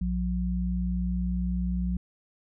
sine tone pair together, 60.23 / 180.5 Hz, B1 / F#3, -43 / -43 cents, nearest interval octave + perfect fifth, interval 1900 cents, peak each -28 dBFS, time 0.01-1.97 s, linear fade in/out 5 ms, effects none

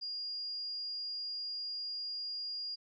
sine tone, 4835 Hz, D8, 50 cents sharp, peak -37 dBFS, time 0.01-2.76 s, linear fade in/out 20 ms, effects none

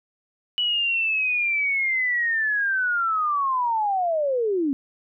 sine linear sweep, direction down, 2960 to 262.4 Hz, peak -20 dBFS, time 0.58-4.73 s, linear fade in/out 0 ms, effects none

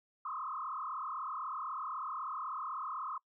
sine tone with frequency modulation, 1164 Hz, D6, 16 cents flat, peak -37 dBFS, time 0.25-3.18 s, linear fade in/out 5 ms, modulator 36.1 Hz, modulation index 3.8, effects noise-tail reverb RT60 0.1 s tail -22 dB re dry

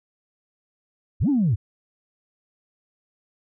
sine linear two-way sweep, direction up then down, 41.2 to 302.7 to 86.5 Hz, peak -16 dBFS, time 1.2-1.56 s, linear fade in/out 20 ms, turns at 1.29 s, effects tanh soft clip ceiling -13 dBFS

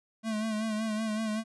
square tone with vibrato, 217.8 Hz, A3, 17 cents flat, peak -30 dBFS, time 0.23-1.44 s, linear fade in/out 50 ms, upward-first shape sine, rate 5.3 Hz, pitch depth 47 cents each way, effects resampled to 24000 Hz

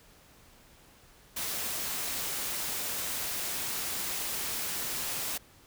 white noise, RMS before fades -34 dBFS, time 1.36-5.38 s, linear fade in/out 10 ms, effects pink hiss -58 dBFS RMS until 5.66 s

